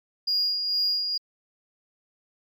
sine tone with tremolo, 4853 Hz, D#8, 44 cents flat, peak -19 dBFS, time 0.27-1.18 s, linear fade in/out 10 ms, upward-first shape sine, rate 2.2 Hz, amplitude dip 50%, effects tanh soft clip ceiling -18 dBFS + MP3 96 kbps

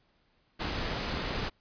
pink noise, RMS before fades -33 dBFS, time 0.59-1.5 s, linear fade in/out 20 ms, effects pink hiss -70 dBFS RMS until 1.6 s + resampled to 11025 Hz

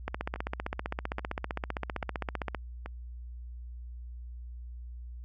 two click trains, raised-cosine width 0.5 ms, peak -24 / -17 dBFS, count 4 / 39, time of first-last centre 0.36-2.86 / 0.08-2.548 s, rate 1.2 / 15.4 Hz, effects added 60 Hz sine -40 dBFS peak until 5.24 s

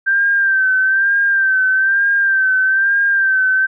sine tone with vibrato, 1568 Hz, G6, in tune, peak -11 dBFS, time 0.06-3.67 s, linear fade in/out 20 ms, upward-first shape sine, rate 1.1 Hz, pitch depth 49 cents each way, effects none

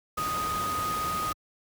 sine tone in noise, 1244.5 Hz, D#6, in tune, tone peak -28 dBFS, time 0.17-1.33 s, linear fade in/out 10 ms, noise pink, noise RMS -35 dBFS, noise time 0.17-1.33 s, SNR +4 dB, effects high-pass 60 Hz 12 dB/octave

